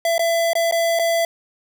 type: tone with dropouts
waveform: square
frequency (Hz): 670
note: E5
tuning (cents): +28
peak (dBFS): -17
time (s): 0.05-1.25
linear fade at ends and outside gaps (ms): 2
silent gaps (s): 0.181-0.193 / 0.533-0.553 / 0.712-0.723 / 0.99-0.995
effects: none